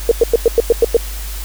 sine tone bursts, 463.9 Hz, A#4, 8 cents flat, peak -5 dBFS, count 8, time 0.09-0.968 s, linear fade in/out 2 ms, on 24 ms, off 98 ms, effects added 50 Hz sine -23 dBFS peak until 1.44 s + white hiss -31 dBFS RMS until 1.44 s

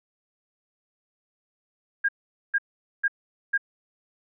sine tone bursts, 1619 Hz, G#6, 45 cents flat, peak -19 dBFS, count 4, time 2.04-3.578 s, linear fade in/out 10 ms, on 47 ms, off 450 ms, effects none

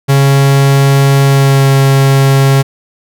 45% pulse tone with pitch glide, 138.1 to 136.43 Hz, C#3 to C#3, -6 to -27 cents, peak -5 dBFS, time 0.08-2.63 s, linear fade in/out 20 ms, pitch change -21 cents, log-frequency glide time 1.24-1.68 s, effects none

